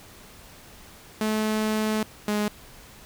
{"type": "tone pair in turn", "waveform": "sawtooth", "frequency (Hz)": [216.1, 209], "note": ["A3", "G#3"], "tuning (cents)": [-31, 11], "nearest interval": "minor second", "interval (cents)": 58, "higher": "first", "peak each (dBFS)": -19, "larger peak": "neither", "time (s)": [[1.21, 2.03], [2.28, 2.48]], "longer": "first", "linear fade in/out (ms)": 2, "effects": ["pink hiss -48 dBFS RMS until 3.05 s"]}